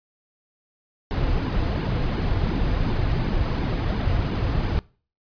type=noise with flanger; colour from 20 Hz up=brown; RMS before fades=-23 dBFS; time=1.11-4.79 s; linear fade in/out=0 ms; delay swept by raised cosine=1.5 to 5.3 ms; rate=2.8 Hz; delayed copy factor=-0.5; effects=noise-tail reverb RT60 0.4 s tail -22 dB re dry + resampled to 11025 Hz